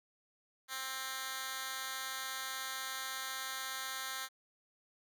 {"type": "tone with high-pass filter", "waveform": "10% pulse", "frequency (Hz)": 263.7, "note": "C4", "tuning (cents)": 14, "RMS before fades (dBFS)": -41, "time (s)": [0.68, 4.29], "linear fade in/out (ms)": 50, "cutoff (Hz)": 1800, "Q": 0.79, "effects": []}